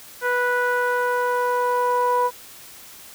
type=tone with low-pass filter sweep; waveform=sawtooth; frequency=491.8 Hz; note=B4; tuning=7 cents flat; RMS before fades=-21 dBFS; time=0.21-2.31 s; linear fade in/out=50 ms; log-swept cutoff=1600 to 1000 Hz; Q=3.8; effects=white hiss -43 dBFS RMS until 3.14 s